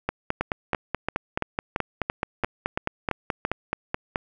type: two click trains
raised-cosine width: 0.5 ms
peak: -9 / -9 dBFS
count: 10 / 20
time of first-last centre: 0.41-3.451 / 0.09-4.159 s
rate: 2.96 / 4.67 Hz
effects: none